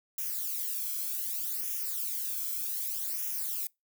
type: noise with flanger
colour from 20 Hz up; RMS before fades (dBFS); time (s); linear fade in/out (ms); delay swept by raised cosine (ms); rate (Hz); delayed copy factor
violet; -34; 0.18-3.67; 2; 0.23 to 1.09; 0.65; -0.75
effects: noise-tail reverb RT60 0.2 s tail -25 dB re dry